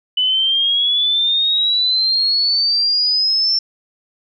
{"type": "exponential sweep", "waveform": "sine", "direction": "up", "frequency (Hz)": [2986, 5400], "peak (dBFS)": -13, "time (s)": [0.17, 3.59], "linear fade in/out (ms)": 5, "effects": []}